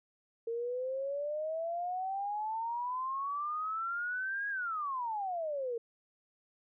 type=exponential two-way sweep; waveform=sine; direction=up then down; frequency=455.4 to 1661.2 to 455.4 Hz; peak=-33 dBFS; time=0.47-5.78 s; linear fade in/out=5 ms; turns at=4.49 s; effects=none